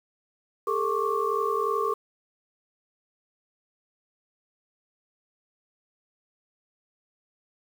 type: tone cluster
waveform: sine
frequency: 408.8 / 451.8 / 1092 / 1163 Hz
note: G#4 / A4 / C#6 / D6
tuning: -27 / +46 / -26 / -17 cents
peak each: -29 dBFS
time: 0.67-1.94 s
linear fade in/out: 5 ms
effects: 8-bit